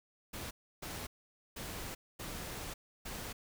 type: noise bursts at uneven times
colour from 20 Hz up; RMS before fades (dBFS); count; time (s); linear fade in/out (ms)
pink; -43; 5; 0.33-0.51 / 0.82-1.07 / 1.56-1.95 / 2.19-2.74 / 3.05-3.33; 10
effects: none